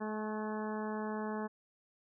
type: harmonic tone with a mistuned harmonic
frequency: 214.5 Hz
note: A3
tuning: 44 cents flat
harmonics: 1 / 2 / 3 / 4 / 5 / 6 / 7 / 8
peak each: -38 / -41 / -46 / -44 / -46 / -54 / -51 / -51 dBFS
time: 0-1.48 s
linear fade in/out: 20 ms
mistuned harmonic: 5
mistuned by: +19 cents
effects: none